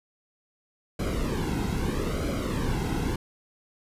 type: noise with flanger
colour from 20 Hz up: brown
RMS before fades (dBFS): -28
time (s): 0.99-3.16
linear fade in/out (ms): 5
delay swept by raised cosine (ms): 1.1 to 1.72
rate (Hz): 0.78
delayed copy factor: -0.7
effects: resampled to 32000 Hz